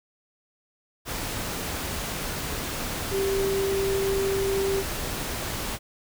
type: tone in noise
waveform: sine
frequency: 390.7 Hz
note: G4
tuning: 6 cents flat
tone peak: -23 dBFS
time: 3.1-4.84 s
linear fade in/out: 50 ms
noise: pink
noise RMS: -31 dBFS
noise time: 1.05-5.79 s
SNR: +5 dB
effects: none